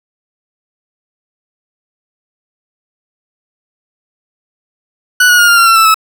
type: tone with pitch steps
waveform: 40% pulse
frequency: 1480 / 1452.9 / 1426.3 / 1400.2 / 1374.5 / 1349.3 / 1324.6 / 1300.4 Hz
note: F#6 / F#6 / F6 / F6 / F6 / E6 / E6 / E6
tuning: 0 / -32 / +36 / +4 / -28 / +40 / +8 / -24 cents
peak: -4 dBFS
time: 5.2-5.944 s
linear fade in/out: 5 ms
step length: 93 ms
effects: none